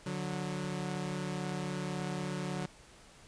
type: tone pair together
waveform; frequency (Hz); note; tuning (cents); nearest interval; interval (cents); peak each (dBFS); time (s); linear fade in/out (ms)
sawtooth; 146.83 / 183.1; D3 / F#3; 0 / -18; major third; 382; -34 / -33; 0.06-2.66; 5
effects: pink hiss -57 dBFS RMS until 3.27 s + resampled to 22050 Hz